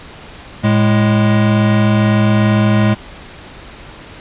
square tone pair together, 110.49 / 208.4 Hz, A2 / G#3, +8 / +6 cents, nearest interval major seventh, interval 1098 cents, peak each -13 dBFS, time 0.63-2.95 s, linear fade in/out 20 ms, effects pink hiss -35 dBFS RMS until 4.2 s + resampled to 8000 Hz

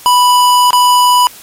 square tone with dropouts, 987.8 Hz, B5, in tune, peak -6 dBFS, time 0.06-1.27 s, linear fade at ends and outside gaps 0 ms, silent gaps 0.706-0.731 s, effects white hiss -35 dBFS RMS until 1.42 s + MP3 64 kbps

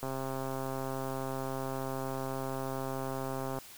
click train, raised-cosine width 1 ms, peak -23 dBFS, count 474, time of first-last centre 0.03-3.586 s, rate 133 Hz, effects white hiss -51 dBFS RMS until 3.77 s

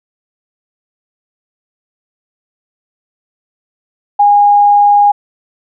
sine tone, 819 Hz, G#5, 24 cents flat, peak -4 dBFS, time 4.19-5.12 s, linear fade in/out 10 ms, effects none

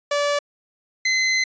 sawtooth tone pair in turn, 578 / 2051 Hz, D5 / C7, -28 / -35 cents, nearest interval octave + minor seventh, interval 2193 cents, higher second, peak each -15 / -14 dBFS, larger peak second, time 0.11-0.39 / 1.05-1.44 s, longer second, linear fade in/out 5 ms, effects resampled to 16000 Hz

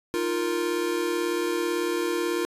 square chord, Eb suspended second, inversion none, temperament equal, 311.1 / 349.2 / 466.2 Hz, Eb4 / F4 / Bb4, 0 / 0 / 0 cents, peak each -33 / -27 / -31 dBFS, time 0.14-2.45 s, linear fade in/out 0 ms, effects resampled to 32000 Hz

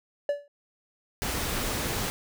triangle tone with exponential decay, 576 Hz, D5, 34 cents flat, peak -18 dBFS, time 0.29-0.48 s, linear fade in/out 2 ms, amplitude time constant 41 ms
pink noise, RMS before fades -30 dBFS, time 1.22-2.1 s, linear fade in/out 0 ms
effects none

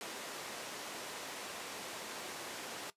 pink band-pass noise, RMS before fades -45 dBFS, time 0.01-2.9 s, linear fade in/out 0 ms, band 340 to 10000 Hz, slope 12 dB/octave, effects noise-tail reverb RT60 0.1 s tail -17 dB re dry + resampled to 32000 Hz

